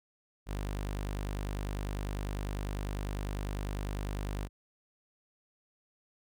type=tone; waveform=sawtooth; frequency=50 Hz; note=G1; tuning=35 cents sharp; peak=-30 dBFS; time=0.46-4.49 s; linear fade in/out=50 ms; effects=none